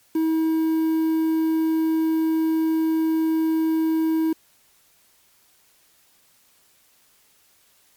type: tone with quantisation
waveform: triangle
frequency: 320.6 Hz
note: E4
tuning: 48 cents flat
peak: -16 dBFS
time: 0.15-4.33 s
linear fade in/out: 5 ms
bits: 7
effects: white hiss -59 dBFS RMS until 7.96 s + MP3 96 kbps